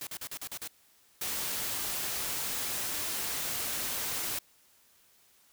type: noise bursts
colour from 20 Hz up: white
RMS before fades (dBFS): -39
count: 7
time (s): 0.01-0.676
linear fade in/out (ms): 2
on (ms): 60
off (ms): 41
type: noise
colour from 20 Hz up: white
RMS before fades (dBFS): -34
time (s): 1.21-4.39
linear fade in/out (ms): 5
effects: white hiss -64 dBFS RMS until 5.52 s